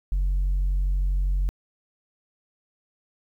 sine tone, 46.25 Hz, F#1, in tune, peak -18 dBFS, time 0.12-1.49 s, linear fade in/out 0 ms, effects tanh soft clip ceiling -19 dBFS + 10-bit

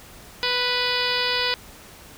harmonic tone, 493.9 Hz, B4, in tune, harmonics 1 / 2 / 3 / 4 / 5 / 6 / 7 / 8 / 9 / 10, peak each -30 / -30 / -30 / -30 / -30 / -30 / -30 / -30 / -30 / -30 dBFS, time 0.43-1.54 s, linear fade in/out 0 ms, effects pink hiss -45 dBFS RMS until 2.17 s

